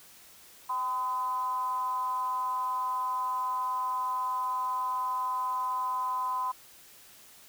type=tone with frequency modulation; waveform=sine; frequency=1015 Hz; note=B5; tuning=47 cents sharp; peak=-28 dBFS; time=0.69-6.52 s; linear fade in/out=10 ms; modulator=238 Hz; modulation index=0.44; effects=white hiss -54 dBFS RMS until 7.48 s